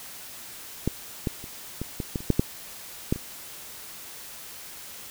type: clicks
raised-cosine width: 3 ms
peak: -10 / -12 / -27 / -17 / -16 / -14 / -26 / -6 / -6 / -9 / -23 dBFS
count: 11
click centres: 0.876 / 1.272 / 1.441 / 1.816 / 2.002 / 2.158 / 2.205 / 2.303 / 2.395 / 3.125 / 3.16 s
effects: white hiss -42 dBFS RMS until 5.1 s